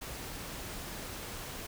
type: noise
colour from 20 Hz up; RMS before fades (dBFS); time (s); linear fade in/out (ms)
pink; -42; 0.01-1.67; 10
effects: none